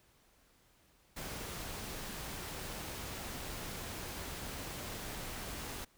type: noise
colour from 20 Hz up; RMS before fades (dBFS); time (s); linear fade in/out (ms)
pink; -43; 1.16-5.85; 10
effects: pink hiss -68 dBFS RMS until 5.97 s